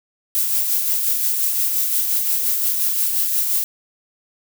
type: noise with tremolo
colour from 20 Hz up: violet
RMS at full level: -18 dBFS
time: 0.35-3.64 s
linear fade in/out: 0 ms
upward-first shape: sine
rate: 5.7 Hz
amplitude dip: 35%
effects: none